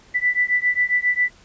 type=beating tone pair; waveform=sine; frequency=1975.5 / 1982.9 Hz; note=B6 / B6; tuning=0 / +6 cents; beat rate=7.4 Hz; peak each=-20 dBFS; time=0.14-1.3 s; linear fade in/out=20 ms; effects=pink hiss -51 dBFS RMS until 1.44 s + resampled to 16000 Hz